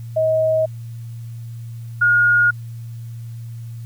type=tone pair in turn; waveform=sine; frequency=634 / 1431.9 Hz; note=D#5 / F6; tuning=+32 / +43 cents; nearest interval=octave + major second; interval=1411 cents; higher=second; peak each=-14 / -11 dBFS; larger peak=second; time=0.16-0.66 / 2.01-2.51 s; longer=neither; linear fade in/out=10 ms; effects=added 116 Hz sine -29 dBFS peak until 3.85 s + white hiss -54 dBFS RMS until 3.85 s